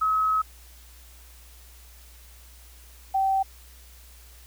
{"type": "tone pair in turn", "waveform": "sine", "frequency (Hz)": [1281, 773.5], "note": ["E6", "G5"], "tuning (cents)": [-50, -23], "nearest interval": "major sixth", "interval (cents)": 873, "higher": "first", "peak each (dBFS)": -20, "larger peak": "neither", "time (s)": [[0.01, 0.42], [3.14, 3.43]], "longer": "first", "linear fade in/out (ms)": 10, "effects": ["added 60 Hz sine -48 dBFS peak until 4.46 s", "white hiss -53 dBFS RMS until 4.46 s"]}